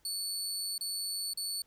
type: tone with dropouts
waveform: 25% pulse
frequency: 4453 Hz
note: C#8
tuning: 7 cents sharp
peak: -29 dBFS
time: 0.05-1.62 s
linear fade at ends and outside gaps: 2 ms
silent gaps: 0.78-0.809 / 1.335-1.373 s
effects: pink hiss -70 dBFS RMS until 1.66 s